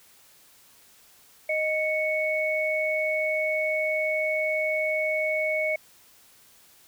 sine tone pair together, 622.1 / 2217 Hz, D#5 / C#7, 0 / 0 cents, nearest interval octave + minor seventh, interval 2200 cents, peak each -26 dBFS, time 1.49-5.76 s, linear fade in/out 5 ms, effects white hiss -56 dBFS RMS until 6.87 s

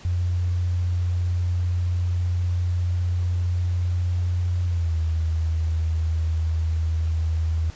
sine tone with pitch glide, 88.5 to 80.69 Hz, F2 to E2, +23 to -36 cents, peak -20 dBFS, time 0.05-7.7 s, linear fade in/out 0 ms, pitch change -159 cents, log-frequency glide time 4.64-4.98 s, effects pink hiss -46 dBFS RMS until 7.75 s + resampled to 16000 Hz

